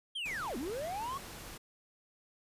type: linear two-way sweep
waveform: triangle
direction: down then up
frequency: 3300 to 220 to 1130 Hz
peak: -34 dBFS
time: 0.15-1.18 s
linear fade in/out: 10 ms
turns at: 0.57 s
type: noise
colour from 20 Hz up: pink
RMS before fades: -47 dBFS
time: 0.25-1.58 s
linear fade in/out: 10 ms
effects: resampled to 32000 Hz